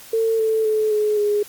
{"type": "tone with pitch steps", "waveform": "sine", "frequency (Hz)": [450, 441, 432.2, 423.5, 415], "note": ["A4", "A4", "A4", "G#4", "G#4"], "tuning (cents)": [39, 4, -31, 34, -1], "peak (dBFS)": -16, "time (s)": [0.13, 1.43], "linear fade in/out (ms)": 5, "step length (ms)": 260, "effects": ["white hiss -42 dBFS RMS until 1.48 s", "Opus 48 kbps"]}